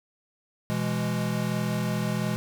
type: chord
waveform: square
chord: E major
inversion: second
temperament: equal with one note detuned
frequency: 123.47 / 166.25 / 207.7 Hz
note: B2 / E3 / G#3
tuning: 0 / +15 / 0 cents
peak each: -31 / -31 / -30 dBFS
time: 0.7-2.36 s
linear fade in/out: 0 ms
effects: none